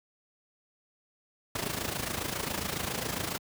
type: noise with amplitude modulation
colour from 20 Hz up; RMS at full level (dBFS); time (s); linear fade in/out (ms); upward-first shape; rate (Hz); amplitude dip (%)
pink; -30; 1.55-3.38; 5; sine; 27.3; 70
effects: high-pass 80 Hz 12 dB/octave